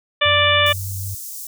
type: harmonic tone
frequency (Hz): 587.3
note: D5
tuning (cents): 0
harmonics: 1 / 2 / 3 / 4 / 5 / 6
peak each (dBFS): -20 / -20 / -20 / -20 / -20 / -20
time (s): 0.21-0.73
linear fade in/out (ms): 10
type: tone with pitch glide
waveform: sine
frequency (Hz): 92.5 to 96.87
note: F#2 to G2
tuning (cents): 0 to -20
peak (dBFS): -25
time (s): 0.25-1.15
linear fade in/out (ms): 10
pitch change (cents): +80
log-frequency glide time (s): 0.62-0.83
type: high-pass noise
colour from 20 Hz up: white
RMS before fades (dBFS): -32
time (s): 0.66-1.47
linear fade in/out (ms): 2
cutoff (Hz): 5800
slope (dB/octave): 24
effects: none